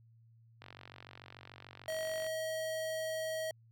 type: click train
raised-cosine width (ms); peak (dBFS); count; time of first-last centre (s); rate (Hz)
0.3; -33; 78; 0.62-2.265; 46.8
type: tone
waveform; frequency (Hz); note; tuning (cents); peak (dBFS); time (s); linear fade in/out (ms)
square; 637; D#5; +41; -36; 1.88-3.51; 2
effects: added 114 Hz sine -60 dBFS peak until 3.71 s